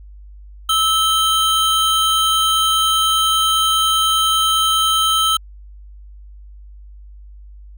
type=tone pair together; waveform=square; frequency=1305 / 3118 Hz; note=E6 / G7; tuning=-18 / -10 cents; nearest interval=octave + minor third; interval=1508 cents; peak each=-17 dBFS; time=0.69-5.37 s; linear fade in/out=5 ms; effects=added 50 Hz sine -36 dBFS peak until 7.77 s